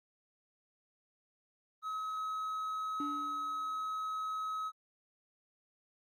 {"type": "tone", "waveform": "triangle", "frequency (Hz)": 1279, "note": "D#6", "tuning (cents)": 47, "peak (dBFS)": -33, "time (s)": [1.82, 4.72], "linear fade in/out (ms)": 50}
{"type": "tone with exponential decay", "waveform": "triangle", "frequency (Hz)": 290.4, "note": "D4", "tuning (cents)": -19, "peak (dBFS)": -33, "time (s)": [3, 3.92], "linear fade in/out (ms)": 2, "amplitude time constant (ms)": 200}
{"effects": ["tanh soft clip ceiling -23 dBFS", "Opus 32 kbps"]}